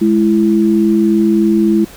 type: tone pair together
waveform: sine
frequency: 210 / 333.4 Hz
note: G#3 / E4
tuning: +19 / +20 cents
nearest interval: minor sixth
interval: 801 cents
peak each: -11 dBFS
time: 0.01-1.85 s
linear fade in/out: 10 ms
effects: pink hiss -37 dBFS RMS until 1.96 s